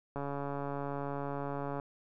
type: click train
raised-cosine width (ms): 1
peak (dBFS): -24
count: 232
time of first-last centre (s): 0.16-1.798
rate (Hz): 141
effects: none